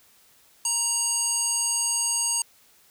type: tone with band-pass filter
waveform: square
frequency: 940 Hz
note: A#5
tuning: 14 cents sharp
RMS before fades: -25 dBFS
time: 0.65-2.42 s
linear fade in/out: 2 ms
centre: 7700 Hz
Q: 9.2
effects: white hiss -58 dBFS RMS until 2.9 s